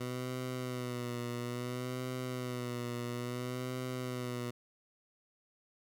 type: tone with vibrato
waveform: 15% pulse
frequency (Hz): 124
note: B2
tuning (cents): +7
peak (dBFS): -30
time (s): 0-4.51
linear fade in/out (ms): 10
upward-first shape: sine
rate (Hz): 0.59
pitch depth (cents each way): 48
effects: none